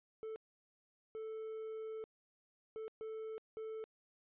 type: tone bursts at uneven times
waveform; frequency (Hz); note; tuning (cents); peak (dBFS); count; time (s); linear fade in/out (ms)
triangle; 440; A4; 0; -40; 5; 0.23-0.36 / 1.15-2.04 / 2.76-2.88 / 3.01-3.38 / 3.57-3.84; 0
effects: resampled to 8000 Hz